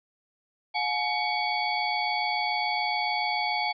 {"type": "tone cluster", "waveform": "sine", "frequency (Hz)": [721, 848, 2241, 3363, 4518], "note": ["F#5", "G#5", "C#7", "G#7", "C#8"], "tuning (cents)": [-45, 36, 18, 21, 32], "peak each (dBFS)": [-32, -29, -30, -37, -34], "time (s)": [0.74, 3.73], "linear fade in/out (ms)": 20, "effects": []}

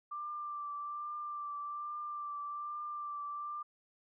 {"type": "tone with vibrato", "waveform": "sine", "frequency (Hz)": 1180, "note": "D6", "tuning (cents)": 8, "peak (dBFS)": -38, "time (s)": [0.11, 3.63], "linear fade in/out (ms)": 10, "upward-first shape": "triangle", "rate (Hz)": 1.2, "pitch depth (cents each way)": 25, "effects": []}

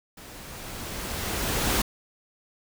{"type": "noise with level ramp", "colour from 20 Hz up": "pink", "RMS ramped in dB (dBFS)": [-45, -23], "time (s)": [0.17, 1.82], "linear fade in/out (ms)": 5, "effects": []}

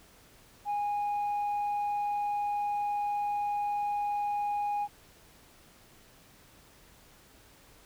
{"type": "tone", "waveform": "sine", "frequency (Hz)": 823, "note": "G#5", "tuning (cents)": -16, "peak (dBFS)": -26, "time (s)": [0.65, 4.88], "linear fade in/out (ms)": 50, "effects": ["tanh soft clip ceiling -27 dBFS", "pink hiss -58 dBFS RMS until 7.85 s"]}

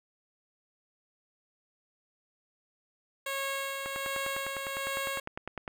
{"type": "tone with tremolo", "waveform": "10% pulse", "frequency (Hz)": 547, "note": "C#5", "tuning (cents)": -23, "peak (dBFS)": -23, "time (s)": [3.26, 5.2], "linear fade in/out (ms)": 5, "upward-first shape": "sine", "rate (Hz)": 1.3, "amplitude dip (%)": 35}
{"type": "click train", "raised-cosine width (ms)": 0.5, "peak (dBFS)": -22, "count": 19, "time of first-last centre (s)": [3.86, 5.678], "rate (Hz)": 9.9}
{"effects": []}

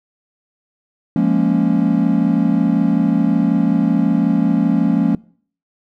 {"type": "chord", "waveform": "triangle", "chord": "Bb minor seventh", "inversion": "second", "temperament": "equal", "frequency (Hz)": [174.61, 207.7, 233.1, 277.2], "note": ["F3", "Ab3", "Bb3", "Db4"], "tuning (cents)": [0, 0, 0, 0], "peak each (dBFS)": -16, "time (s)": [1.16, 5.15], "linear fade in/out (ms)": 2, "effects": ["noise-tail reverb RT60 0.5 s tail -23 dB re dry"]}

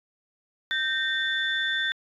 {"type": "tone cluster", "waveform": "sine", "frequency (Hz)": [1560, 1835, 3524], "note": ["G6", "A#6", "A7"], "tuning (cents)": [-9, -28, 2], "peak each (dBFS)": -28, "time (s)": [0.71, 1.92], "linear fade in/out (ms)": 0, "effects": ["tanh soft clip ceiling -14 dBFS"]}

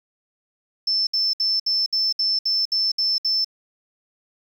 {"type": "tone bursts", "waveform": "sine", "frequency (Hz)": 5300, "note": "E8", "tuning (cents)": 9, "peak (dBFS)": -18, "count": 10, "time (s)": [0.87, 3.446], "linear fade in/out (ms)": 5, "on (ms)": 200, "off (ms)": 64, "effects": ["8-bit"]}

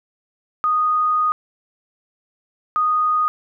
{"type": "tone pair in turn", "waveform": "sine", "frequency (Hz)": [1239, 1239], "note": ["D#6", "D#6"], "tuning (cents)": [-8, -8], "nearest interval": "unison", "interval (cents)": 0, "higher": "neither", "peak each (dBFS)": -15, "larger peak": "neither", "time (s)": [[0.64, 1.32], [2.76, 3.28]], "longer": "first", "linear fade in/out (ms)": 0, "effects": []}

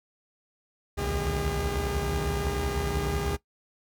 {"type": "tone cluster", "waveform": "sawtooth", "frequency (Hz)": [61.7, 71.7, 77.7, 154.2, 404.2], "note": ["B1", "D2", "D#2", "D#3", "G#4"], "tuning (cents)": [-1, -41, -2, -15, -47], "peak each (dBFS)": [-28, -30, -31, -32, -28], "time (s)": [0.97, 3.37], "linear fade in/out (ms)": 20, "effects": ["noise-tail reverb RT60 0.1 s tail -18 dB re dry"]}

